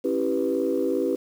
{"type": "chord", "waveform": "sine", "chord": "C# half-diminished seventh", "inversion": "none", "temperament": "equal with one note detuned", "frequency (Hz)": [272.6, 329.6, 392, 493.9], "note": ["C#4", "E4", "G4", "B4"], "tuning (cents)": [-29, 0, 0, 0], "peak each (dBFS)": [-27, -27, -26, -26], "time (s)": [0.04, 1.16], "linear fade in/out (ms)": 10, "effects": ["tanh soft clip ceiling -13 dBFS", "8-bit"]}